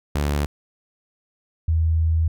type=tone pair in turn; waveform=sawtooth / sine; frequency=72.7 / 80.94 Hz; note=D2 / E2; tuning=-17 / -31 cents; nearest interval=major second; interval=186 cents; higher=second; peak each=-16 dBFS; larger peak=neither; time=0.15-0.46 / 1.68-2.28 s; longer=second; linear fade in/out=5 ms; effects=none